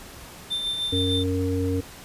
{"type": "tone with tremolo", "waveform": "triangle", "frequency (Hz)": 3573, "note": "A7", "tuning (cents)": 26, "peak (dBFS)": -22, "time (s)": [0.5, 1.24], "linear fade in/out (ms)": 20, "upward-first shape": "sine", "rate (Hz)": 6.6, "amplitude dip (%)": 40}
{"type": "harmonic tone", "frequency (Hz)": 92.5, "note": "F#2", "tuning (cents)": 0, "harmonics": [1, 3, 5], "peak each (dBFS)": [-25, -26, -28], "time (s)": [0.92, 1.81], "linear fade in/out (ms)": 10}
{"effects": ["pink hiss -43 dBFS RMS until 2.04 s", "resampled to 32000 Hz"]}